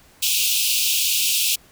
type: high-pass noise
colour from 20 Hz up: pink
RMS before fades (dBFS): -20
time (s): 0.22-1.56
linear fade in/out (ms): 10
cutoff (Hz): 2500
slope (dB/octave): 96
effects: pink hiss -52 dBFS RMS until 1.71 s